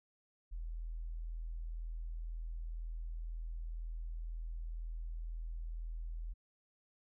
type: tone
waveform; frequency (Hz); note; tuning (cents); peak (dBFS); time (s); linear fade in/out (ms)
sine; 41; E1; -9; -39; 0.51-6.34; 20
effects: none